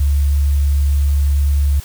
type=tone with sample-and-hold; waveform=sine; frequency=71 Hz; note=C#2; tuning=42 cents sharp; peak=-11 dBFS; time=0-1.8 s; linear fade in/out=5 ms; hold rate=8820 Hz; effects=white hiss -38 dBFS RMS until 1.84 s